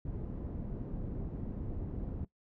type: low-pass noise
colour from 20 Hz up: pink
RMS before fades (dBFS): -39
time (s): 0.05-2.25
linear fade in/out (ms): 5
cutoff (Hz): 300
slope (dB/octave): 12
effects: noise-tail reverb RT60 0.1 s tail -18 dB re dry